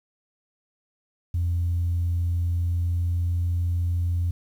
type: tone with pitch glide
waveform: sine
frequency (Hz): 86.2 to 86.75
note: F2 to F2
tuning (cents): -22 to -11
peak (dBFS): -20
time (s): 1.34-4.31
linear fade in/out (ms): 5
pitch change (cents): +11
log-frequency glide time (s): 2.48-3.36
effects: tanh soft clip ceiling -18 dBFS + 9-bit